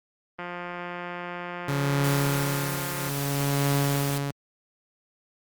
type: click train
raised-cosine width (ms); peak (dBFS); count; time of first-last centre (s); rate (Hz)
0.5; -20; 476; 0.39-3.089; 176
type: tone with tremolo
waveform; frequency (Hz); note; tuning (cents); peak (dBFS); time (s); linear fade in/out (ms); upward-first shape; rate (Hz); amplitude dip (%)
sawtooth; 140.8; C#3; +27; -17; 1.68-4.31; 5; triangle; 0.61; 80
type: noise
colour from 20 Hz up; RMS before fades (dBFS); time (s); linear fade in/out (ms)
white; -35; 2.04-4.18; 2
effects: high-pass 60 Hz 12 dB/octave + Opus 32 kbps